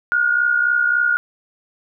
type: tone pair together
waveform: sine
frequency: 1428 / 1491.6 Hz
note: F6 / F#6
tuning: +38 / +14 cents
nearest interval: minor second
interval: 76 cents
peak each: -15 / -21 dBFS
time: 0.12-1.17 s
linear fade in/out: 0 ms
effects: none